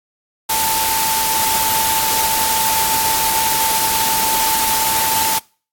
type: tone in noise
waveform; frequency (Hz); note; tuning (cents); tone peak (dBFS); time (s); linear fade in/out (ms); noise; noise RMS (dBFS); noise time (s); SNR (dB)
sine; 888; A5; +16; -19; 0.49-5.39; 10; white; -18; 0.49-5.39; -4
effects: noise-tail reverb RT60 0.4 s tail -25 dB re dry + AAC 64 kbps